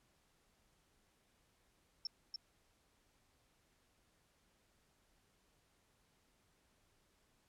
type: tone with echo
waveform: sine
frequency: 5380 Hz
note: E8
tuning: 34 cents sharp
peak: -38 dBFS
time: 2.05-2.07 s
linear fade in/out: 2 ms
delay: 290 ms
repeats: 1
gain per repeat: -3 dB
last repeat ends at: 2.36 s
effects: pink hiss -75 dBFS RMS until 7.48 s + low-pass 12000 Hz 12 dB/octave